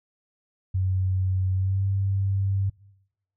sine tone with pitch glide, 93.7 to 97.68 Hz, F#2 to G2, +22 to -6 cents, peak -21 dBFS, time 0.74-2.7 s, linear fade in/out 10 ms, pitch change +72 cents, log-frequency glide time 1.53-1.84 s, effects noise-tail reverb RT60 0.9 s tail -24 dB re dry

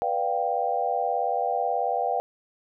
sine chord, G dominant seventh, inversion first, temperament just, 490 / 588 / 705.6 / 784 Hz, B4 / D5 / F5 / G5, -14 / +2 / +18 / 0 cents, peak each -30 / -32 / -27 / -27 dBFS, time 0.02-2.2 s, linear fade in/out 0 ms, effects none

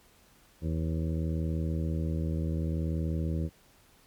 harmonic tone with a mistuned harmonic, 80.6 Hz, E2, 38 cents flat, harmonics 1 / 2 / 3 / 4 / 5 / 6 / 7, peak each -30 / -32 / -39 / -39 / -45 / -46 / -46 dBFS, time 0.61-3.5 s, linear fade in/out 50 ms, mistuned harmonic 7, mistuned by -46 cents, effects pink hiss -61 dBFS RMS until 4.06 s + MP3 96 kbps

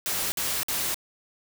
white noise bursts, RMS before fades -28 dBFS, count 3, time 0.06-0.944 s, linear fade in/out 0 ms, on 260 ms, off 52 ms, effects none

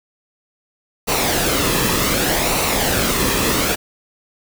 pink noise with flanger, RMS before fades -18 dBFS, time 1.07-3.76 s, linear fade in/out 20 ms, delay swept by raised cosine 0.59 to 1.38 ms, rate 0.66 Hz, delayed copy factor -0.5, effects none

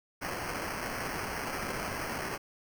violet noise with sample-and-hold, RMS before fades -36 dBFS, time 0.21-2.38 s, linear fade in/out 20 ms, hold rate 3675 Hz, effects none

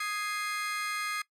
35% pulse chord, Ab major, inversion second, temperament equal, 1244.5 / 1661.2 / 2093 Hz, Eb6 / Ab6 / C7, 0 / 0 / 0 cents, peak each -33 / -37 / -34 dBFS, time 0-1.22 s, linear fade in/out 5 ms, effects noise-tail reverb RT60 0.1 s tail -20 dB re dry + low-pass 12000 Hz 12 dB/octave

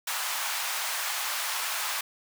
pink high-pass noise, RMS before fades -31 dBFS, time 0.07-2.01 s, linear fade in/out 5 ms, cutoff 850 Hz, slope 24 dB/octave, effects none

